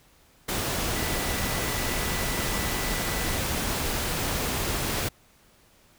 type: tone in noise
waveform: sine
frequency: 1978 Hz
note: B6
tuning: 2 cents sharp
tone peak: -38 dBFS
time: 0.95-3.38 s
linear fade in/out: 10 ms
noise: pink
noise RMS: -28 dBFS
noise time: 0.48-5.09 s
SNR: -13 dB
effects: pink hiss -59 dBFS RMS until 5.98 s